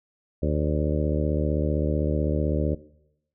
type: harmonic tone with a mistuned harmonic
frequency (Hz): 75.7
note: D#2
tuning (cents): -47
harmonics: 1 / 2 / 3 / 4 / 5 / 6 / 7 / 8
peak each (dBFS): -25 / -28 / -30 / -31 / -32 / -33 / -33 / -34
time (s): 0.42-2.75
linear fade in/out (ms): 10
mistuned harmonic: 8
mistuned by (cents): -48
effects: noise-tail reverb RT60 0.8 s tail -19 dB re dry